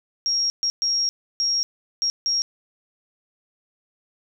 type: tone bursts at uneven times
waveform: sine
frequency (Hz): 5588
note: F8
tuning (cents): 0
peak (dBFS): -19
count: 6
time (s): 0.26-0.5 / 0.63-0.7 / 0.82-1.09 / 1.4-1.63 / 2.02-2.1 / 2.26-2.42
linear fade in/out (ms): 0
effects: none